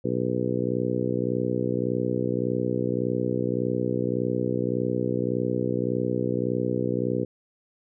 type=harmonic tone; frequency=61.74 Hz; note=B1; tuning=in tune; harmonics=2 / 3 / 4 / 5 / 6 / 7 / 8; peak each=-31 / -31 / -31 / -31 / -31 / -31 / -31 dBFS; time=0.04-7.25 s; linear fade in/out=10 ms; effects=none